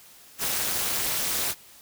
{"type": "noise with amplitude modulation", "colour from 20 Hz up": "white", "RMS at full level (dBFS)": -23, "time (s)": [0.38, 1.55], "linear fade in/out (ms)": 50, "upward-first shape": "sine", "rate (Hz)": 273, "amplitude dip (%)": 95, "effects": ["white hiss -51 dBFS RMS until 1.81 s"]}